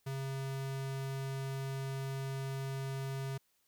square tone, 135.1 Hz, C#3, 44 cents flat, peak -37 dBFS, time 0.06-3.38 s, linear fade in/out 10 ms, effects white hiss -75 dBFS RMS until 3.67 s

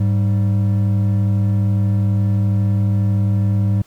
triangle tone pair together, 103.24 / 195.3 Hz, G#2 / G3, -10 / -6 cents, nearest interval major seventh, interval 1104 cents, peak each -12 / -20 dBFS, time 0-3.82 s, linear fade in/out 5 ms, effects pink hiss -53 dBFS RMS until 3.86 s

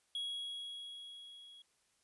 triangle tone with level ramp, 3322 Hz, G#7, in tune, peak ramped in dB -35 to -53 dBFS, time 0.15-1.62 s, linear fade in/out 2 ms, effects white hiss -75 dBFS RMS until 2.03 s + resampled to 24000 Hz

